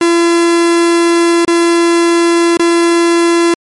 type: tone with dropouts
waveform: 45% pulse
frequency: 339.7 Hz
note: F4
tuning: 48 cents flat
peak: -7 dBFS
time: 0.01-3.54 s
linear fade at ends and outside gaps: 2 ms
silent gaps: 1.45-1.478 / 2.571-2.595 s
effects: MP3 48 kbps